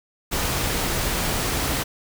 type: noise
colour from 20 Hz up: pink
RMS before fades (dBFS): -24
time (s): 0.31-1.84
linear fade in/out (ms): 20
effects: none